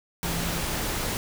sine tone in noise, 169.4 Hz, E3, 48 cents sharp, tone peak -32 dBFS, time 0.24-0.63 s, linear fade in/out 0 ms, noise pink, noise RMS -29 dBFS, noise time 0.23-1.17 s, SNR -6 dB, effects none

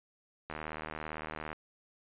click train, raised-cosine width 0.5 ms, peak -24 dBFS, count 81, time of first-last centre 0.5-1.53 s, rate 77.7 Hz, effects resampled to 8000 Hz

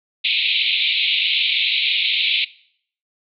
white band-pass noise, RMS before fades -19 dBFS, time 0.24-2.45 s, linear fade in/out 10 ms, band 2200 to 4000 Hz, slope 96 dB/octave, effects noise-tail reverb RT60 0.6 s tail -20 dB re dry

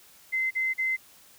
sine tone bursts, 2064 Hz, C7, 24 cents flat, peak -24 dBFS, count 3, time 0.32-0.968 s, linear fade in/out 20 ms, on 190 ms, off 39 ms, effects white hiss -55 dBFS RMS until 1.38 s

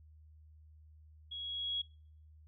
sine tone with level ramp, 3322 Hz, G#7, in tune, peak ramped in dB -41 to -32 dBFS, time 1.31-1.82 s, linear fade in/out 10 ms, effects noise-tail reverb RT60 0.6 s tail -25 dB re dry + added 77 Hz sine -56 dBFS peak until 2.47 s

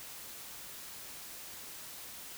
silence, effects white hiss -47 dBFS RMS until 2.37 s

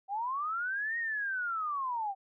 sine linear two-way sweep, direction up then down, 758 to 1882 to 758 Hz, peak -31 dBFS, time 0.08-2.15 s, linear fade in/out 50 ms, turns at 0.98 s, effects none

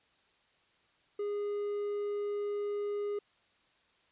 triangle tone with hard clipping, 410.8 Hz, G#4, 19 cents flat, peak -33 dBFS, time 1.19-3.19 s, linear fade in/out 5 ms, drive 6 dB, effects white hiss -69 dBFS RMS until 4.11 s + resampled to 8000 Hz

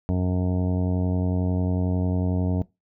harmonic tone, 91.1 Hz, F#2, 26 cents flat, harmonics 1 / 2 / 3 / 4 / 5 / 6 / 7 / 8 / 9 / 10, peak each -23 / -25 / -29 / -39 / -35 / -45 / -37 / -45 / -48 / -46 dBFS, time 0.09-2.62 s, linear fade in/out 0 ms, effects noise-tail reverb RT60 0.2 s tail -20 dB re dry

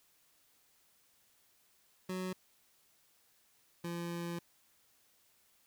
25% pulse tone pair in turn, 185 / 171.32 Hz, F#3 / F3, 0 / -33 cents, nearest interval minor second, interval 133 cents, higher first, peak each -33 / -34 dBFS, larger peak first, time 2.09-2.33 / 3.84-4.39 s, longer second, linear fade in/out 5 ms, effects white hiss -70 dBFS RMS until 5.66 s

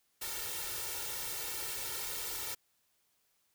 white noise with comb filter, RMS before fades -39 dBFS, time 0.21-2.55 s, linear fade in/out 10 ms, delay 2.2 ms, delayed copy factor +0.95, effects white hiss -75 dBFS RMS until 3.54 s

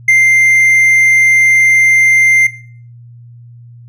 triangle tone, 2093 Hz, C7, in tune, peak -3 dBFS, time 0.08-2.47 s, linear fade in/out 5 ms, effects noise-tail reverb RT60 0.5 s tail -17 dB re dry + added 119 Hz sine -33 dBFS peak until 3.88 s

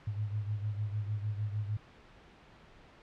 sine beating tone pair, 103.83 / 110.43 Hz, G#2 / A2, 0 / +7 cents, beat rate 6.6 Hz, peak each -33 / -39 dBFS, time 0.07-1.77 s, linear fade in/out 5 ms, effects pink hiss -57 dBFS RMS until 3.02 s + low-pass 3000 Hz 12 dB/octave

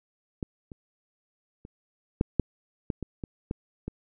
clicks, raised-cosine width 3 ms, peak -18 / -29 / -30 / -9 / -8 / -15 / -20 / -21 / -17 / -20 dBFS, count 10, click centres 0.428 / 0.718 / 1.651 / 2.211 / 2.397 / 2.902 / 3.027 / 3.238 / 3.511 / 3.88 s, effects none

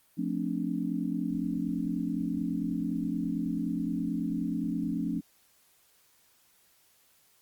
sine chord, D minor seventh, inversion first, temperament just, 176.2 / 220.2 / 264.3 / 293.7 Hz, F3 / A3 / C4 / D4, +16 / +2 / +18 / 0 cents, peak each -34 dBFS, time 0.17-5.21 s, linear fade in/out 20 ms, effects white hiss -65 dBFS RMS until 7.41 s + Opus 32 kbps

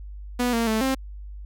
sawtooth tone with pitch steps, 245.5 / 230.8 / 219.6 / 265.1 Hz, B3 / A#3 / A3 / C4, -10 / -17 / -3 / +23 cents, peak -17 dBFS, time 0.39-0.95 s, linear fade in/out 10 ms, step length 140 ms, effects added 50 Hz sine -35 dBFS peak until 1.45 s

